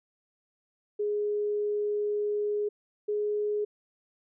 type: tone pair in turn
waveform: sine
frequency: 415.9 / 417.8 Hz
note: G#4 / G#4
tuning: +2 / +10 cents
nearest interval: unison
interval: 8 cents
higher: second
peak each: -26 dBFS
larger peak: neither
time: 0.99-2.69 / 3.08-3.65 s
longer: first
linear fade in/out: 10 ms
effects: none